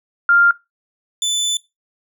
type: tone pair in turn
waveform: sine / 25% pulse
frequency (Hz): 1396.9 / 3505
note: F6 / A7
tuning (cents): 0 / -7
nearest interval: octave + major third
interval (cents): 1593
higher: second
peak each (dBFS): -9 / -13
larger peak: first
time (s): 0.29-0.51 / 1.22-1.57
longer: second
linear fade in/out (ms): 2
effects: noise-tail reverb RT60 0.2 s tail -19 dB re dry